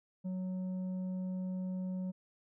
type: tone with tanh clipping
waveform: triangle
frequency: 185 Hz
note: F#3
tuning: in tune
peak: -36 dBFS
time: 0.24-2.12 s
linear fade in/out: 20 ms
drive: 10 dB
effects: none